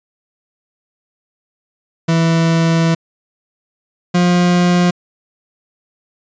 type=tone pair in turn; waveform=40% pulse; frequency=164.81 / 177.01 Hz; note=E3 / F3; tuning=0 / +24 cents; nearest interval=minor second; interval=124 cents; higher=second; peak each=-10 / -9 dBFS; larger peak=second; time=2.08-2.95 / 4.14-4.91 s; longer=first; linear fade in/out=10 ms; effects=resampled to 16000 Hz